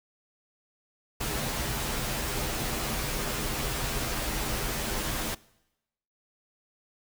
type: noise with comb filter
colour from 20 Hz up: pink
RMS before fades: -31 dBFS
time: 1.2-5.35 s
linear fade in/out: 10 ms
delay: 11 ms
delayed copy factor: -0.65
effects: noise-tail reverb RT60 0.9 s tail -22 dB re dry